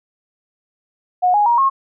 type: tone with pitch steps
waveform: sine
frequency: 726 / 829.2 / 947 / 1081.5 Hz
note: F#5 / G#5 / A#5 / C#6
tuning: -33 / -3 / +27 / -43 cents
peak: -11 dBFS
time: 1.22-1.7 s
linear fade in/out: 20 ms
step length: 120 ms
effects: none